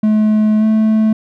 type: tone with pitch glide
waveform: triangle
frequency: 214.5 to 218.2 Hz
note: A3 to A3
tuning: -44 to -14 cents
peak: -7 dBFS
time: 0.03-1.13 s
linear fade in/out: 5 ms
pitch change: +30 cents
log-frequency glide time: 0.59-0.64 s
effects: none